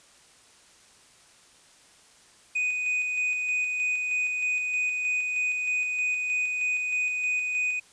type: tone with tremolo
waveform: triangle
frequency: 2489 Hz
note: D#7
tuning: in tune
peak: -22 dBFS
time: 2.55-7.8 s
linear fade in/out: 10 ms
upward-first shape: square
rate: 3.2 Hz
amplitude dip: 30%
effects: white hiss -56 dBFS RMS until 7.92 s + resampled to 22050 Hz